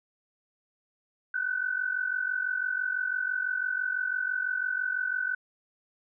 sine tone pair together, 1480 / 1526 Hz, F#6 / G6, 0 / -47 cents, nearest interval minor second, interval 53 cents, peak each -30 / -30 dBFS, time 1.34-5.35 s, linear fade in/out 5 ms, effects none

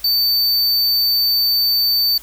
square tone, 4560 Hz, C#8, 48 cents sharp, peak -14 dBFS, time 0.04-2.18 s, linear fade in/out 5 ms, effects added 50 Hz sine -45 dBFS peak until 2.22 s + white hiss -41 dBFS RMS until 2.22 s

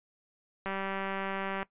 click train, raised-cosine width 0.5 ms, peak -20 dBFS, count 189, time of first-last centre 0.66-1.629 s, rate 194 Hz, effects noise-tail reverb RT60 0.1 s tail -19 dB re dry + resampled to 8000 Hz

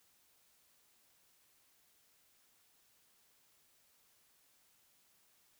silence, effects white hiss -71 dBFS RMS until 5.59 s

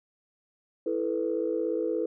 sine chord, E suspended fourth, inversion none, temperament equal with one note detuned, 329.6 / 437 / 493.9 Hz, E4 / A4 / B4, 0 / -12 / 0 cents, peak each -30 dBFS, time 0.86-2.06 s, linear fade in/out 5 ms, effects tanh soft clip ceiling -16 dBFS

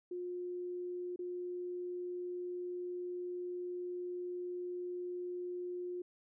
sine tone with dropouts, 356.9 Hz, F4, 38 cents sharp, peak -38 dBFS, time 0.11-6.02 s, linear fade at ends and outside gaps 5 ms, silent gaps 1.161-1.19 s, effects none

